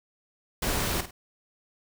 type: noise with echo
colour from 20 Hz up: pink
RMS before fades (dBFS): -28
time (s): 0.62-1.01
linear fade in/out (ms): 5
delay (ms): 50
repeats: 2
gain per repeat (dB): -10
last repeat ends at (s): 1.11
effects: none